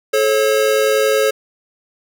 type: tone pair together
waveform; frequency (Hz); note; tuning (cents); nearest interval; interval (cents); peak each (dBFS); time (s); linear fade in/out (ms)
square; 431.8 / 542.5; A4 / C#5; -33 / -37; major third; 396; -16; 0.13-1.31; 10
effects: none